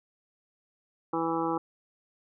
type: harmonic tone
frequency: 164.81 Hz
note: E3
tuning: in tune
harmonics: 1 / 2 / 3 / 5 / 6 / 7 / 8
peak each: -41 / -30 / -34 / -33 / -36 / -36 / -38 dBFS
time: 1.13-1.58 s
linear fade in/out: 5 ms
effects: none